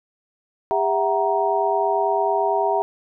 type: tone cluster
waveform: sine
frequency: 402.2 / 662 / 751 / 938 Hz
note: G4 / E5 / F#5 / A#5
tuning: +44 / +7 / +26 / +11 cents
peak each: -23 dBFS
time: 0.71-2.82 s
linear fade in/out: 0 ms
effects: none